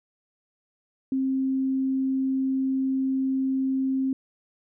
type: tone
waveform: sine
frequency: 265.3 Hz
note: C4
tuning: 24 cents sharp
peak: -22 dBFS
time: 1.12-4.13 s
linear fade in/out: 2 ms
effects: none